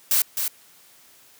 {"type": "noise with echo", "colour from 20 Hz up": "blue", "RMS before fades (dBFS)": -19, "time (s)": [0.11, 0.22], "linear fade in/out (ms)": 2, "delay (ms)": 260, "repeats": 1, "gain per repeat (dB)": -6, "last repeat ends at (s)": 0.48, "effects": ["white hiss -53 dBFS RMS until 1.39 s", "high-pass 100 Hz 12 dB/octave"]}